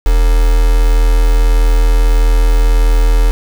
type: tone with quantisation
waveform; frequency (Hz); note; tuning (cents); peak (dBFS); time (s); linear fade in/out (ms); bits
sine; 40.8; E1; -17; -6; 0.06-3.31; 0; 3
effects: none